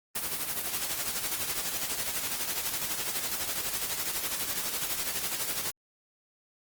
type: noise with tremolo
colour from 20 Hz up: white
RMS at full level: -30 dBFS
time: 0.15-5.71 s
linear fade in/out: 5 ms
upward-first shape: sine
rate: 12 Hz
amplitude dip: 55%
effects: Opus 24 kbps